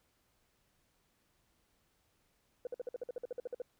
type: tone bursts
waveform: sine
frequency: 493.1 Hz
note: B4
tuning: 3 cents flat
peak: -35 dBFS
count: 14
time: 2.65-3.619 s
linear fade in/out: 2 ms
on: 20 ms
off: 53 ms
effects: tanh soft clip ceiling -32 dBFS + pink hiss -75 dBFS RMS until 3.79 s